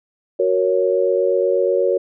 sine chord, F# major, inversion none, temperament equal, 370 / 466.2 / 554.4 Hz, F#4 / A#4 / C#5, 0 / 0 / 0 cents, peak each -19 / -19 / -18 dBFS, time 0.39-1.98 s, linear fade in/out 10 ms, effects none

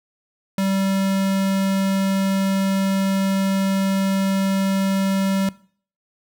square tone, 193.8 Hz, G3, 20 cents flat, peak -19 dBFS, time 0.58-5.49 s, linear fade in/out 2 ms, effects noise-tail reverb RT60 0.5 s tail -20 dB re dry

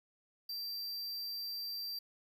square tone, 4699 Hz, D8, in tune, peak -39 dBFS, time 0.49-1.99 s, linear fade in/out 5 ms, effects 11-bit

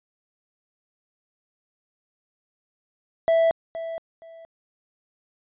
triangle tone with echo, 659 Hz, E5, 1 cent flat, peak -14 dBFS, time 3.28-3.51 s, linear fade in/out 0 ms, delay 470 ms, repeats 2, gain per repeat -13 dB, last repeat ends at 4.45 s, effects resampled to 8000 Hz

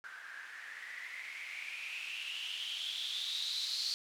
violet noise with low-pass filter sweep, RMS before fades -41 dBFS, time 0.04-3.94 s, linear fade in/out 0 ms, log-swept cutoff 1500 to 4400 Hz, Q 8.7, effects none

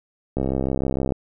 click train, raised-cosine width 2 ms, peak -10 dBFS, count 51, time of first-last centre 0.37-1.122 s, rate 66.5 Hz, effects none

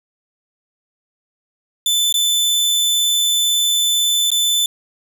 sawtooth tone with dropouts, 3518 Hz, A7, 1 cent flat, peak -11 dBFS, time 1.86-4.66 s, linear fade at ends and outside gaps 2 ms, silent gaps 2.126-2.141 / 4.304-4.316 s, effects none

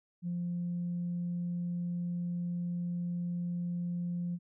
sine tone, 174.61 Hz, F3, in tune, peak -31 dBFS, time 0.22-4.39 s, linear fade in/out 50 ms, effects tanh soft clip ceiling -28 dBFS

